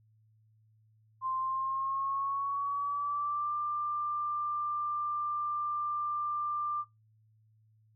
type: tone with pitch glide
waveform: sine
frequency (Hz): 1046.5 to 1188.3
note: C6 to D6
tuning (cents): 0 to +20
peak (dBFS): -30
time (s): 1.21-6.85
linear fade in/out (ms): 50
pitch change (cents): +220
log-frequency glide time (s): 1.38-3.54
effects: noise-tail reverb RT60 0.2 s tail -26 dB re dry + added 109 Hz sine -63 dBFS peak until 7.95 s